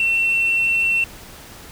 sine tone, 2703 Hz, E7, 43 cents sharp, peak -14 dBFS, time 0-1.04 s, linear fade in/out 2 ms, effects tanh soft clip ceiling -12 dBFS + pink hiss -40 dBFS RMS until 1.71 s

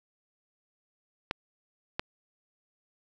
clicks, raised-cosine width 0.3 ms, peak -13 dBFS, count 2, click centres 1.311 / 1.995 s, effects none

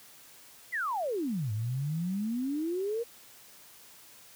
sine exponential two-way sweep, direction down then up, 2093 to 103.2 to 481.2 Hz, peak -29 dBFS, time 0.72-3.04 s, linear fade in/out 20 ms, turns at 1.52 s, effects white hiss -54 dBFS RMS until 4.35 s + high-pass 60 Hz 12 dB/octave

